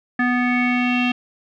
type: tone with low-pass filter sweep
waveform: square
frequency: 246.9 Hz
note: B3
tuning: in tune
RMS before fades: -19 dBFS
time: 0.19-1.12 s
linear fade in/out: 5 ms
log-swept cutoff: 1800 to 2900 Hz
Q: 6.7
effects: none